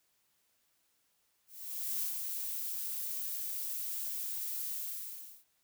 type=noise with ADSR envelope; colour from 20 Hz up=violet; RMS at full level=-34 dBFS; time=1.47-5.45 s; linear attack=550 ms; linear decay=110 ms; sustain=-4 dB; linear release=700 ms; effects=white hiss -75 dBFS RMS until 5.63 s